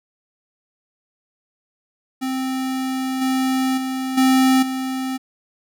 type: tone with level steps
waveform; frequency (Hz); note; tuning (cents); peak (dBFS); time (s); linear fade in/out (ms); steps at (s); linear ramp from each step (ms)
square; 261.6; C4; 0; -22 / -18 / -23 / -13 / -23; 2.21-5.18; 20; 3.21 / 3.77 / 4.17 / 4.62; 10
effects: none